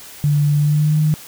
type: tone with pitch glide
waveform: sine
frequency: 146.5 to 153.34 Hz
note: D3 to D#3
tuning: -4 to -25 cents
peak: -12 dBFS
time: 0.24-1.14 s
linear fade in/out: 0 ms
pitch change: +79 cents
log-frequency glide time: 0.56-0.97 s
effects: white hiss -38 dBFS RMS until 1.27 s